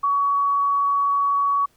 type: tone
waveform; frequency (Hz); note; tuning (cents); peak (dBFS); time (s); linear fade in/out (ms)
sine; 1127; C#6; +28; -17; 0.03-1.66; 10
effects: pink hiss -61 dBFS RMS until 1.76 s